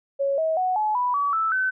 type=tone with pitch steps; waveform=sine; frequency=554 / 640.1 / 739.5 / 854.4 / 987.1 / 1140.5 / 1317.6 / 1522.3 Hz; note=C#5 / D#5 / F#5 / G#5 / B5 / C#6 / E6 / F#6; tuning=-1 / +49 / -1 / +49 / -1 / +49 / -1 / +49 cents; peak=-20 dBFS; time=0.19-1.71 s; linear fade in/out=20 ms; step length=190 ms; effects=none